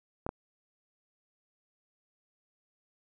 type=clicks; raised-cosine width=1 ms; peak=-19 dBFS; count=2; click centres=0.265 / 0.291 s; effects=none